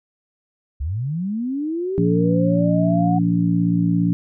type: linear sweep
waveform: sine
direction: up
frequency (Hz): 61.74 to 740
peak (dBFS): -21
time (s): 0.8-3.19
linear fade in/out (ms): 10
type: harmonic tone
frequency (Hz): 57.4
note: A#1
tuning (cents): -26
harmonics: 2 / 3 / 4 / 5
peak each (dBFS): -24 / -17 / -31 / -21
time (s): 1.98-4.13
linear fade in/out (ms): 0
effects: none